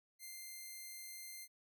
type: tone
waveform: 5% pulse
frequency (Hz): 2093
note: C7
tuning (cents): 0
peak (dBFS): -38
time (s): 0.19-1.48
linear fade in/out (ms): 50
effects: none